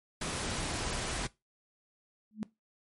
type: noise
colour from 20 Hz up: pink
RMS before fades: -35 dBFS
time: 0.21-1.27 s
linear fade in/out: 5 ms
type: tone with exponential growth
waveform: sine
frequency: 214.8 Hz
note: A3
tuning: 41 cents flat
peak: -28 dBFS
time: 2.31-2.43 s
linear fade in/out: 0 ms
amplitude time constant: 25 ms
effects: noise-tail reverb RT60 0.2 s tail -19 dB re dry + MP3 48 kbps